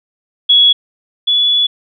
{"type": "tone pair in turn", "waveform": "sine", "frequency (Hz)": [3360, 3421], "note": ["G#7", "A7"], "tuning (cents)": [19, -49], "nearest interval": "unison", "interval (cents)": 32, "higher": "second", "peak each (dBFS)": [-5, -9], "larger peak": "first", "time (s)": [[0.49, 0.73], [1.27, 1.67]], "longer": "second", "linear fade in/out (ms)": 10, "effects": []}